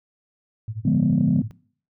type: tone with tremolo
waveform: sine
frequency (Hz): 109.2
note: A2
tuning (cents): -13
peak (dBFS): -25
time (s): 0.68-1.51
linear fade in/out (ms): 0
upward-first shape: sine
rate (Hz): 12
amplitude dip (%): 90
type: chord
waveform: sine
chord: D diminished seventh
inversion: none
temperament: equal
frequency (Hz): 146.83 / 174.61 / 207.7 / 246.9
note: D3 / F3 / Ab3 / Cb4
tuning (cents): 0 / 0 / 0 / 0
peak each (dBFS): -21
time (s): 0.85-1.42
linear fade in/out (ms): 5
effects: noise-tail reverb RT60 0.5 s tail -22 dB re dry + tanh soft clip ceiling -9 dBFS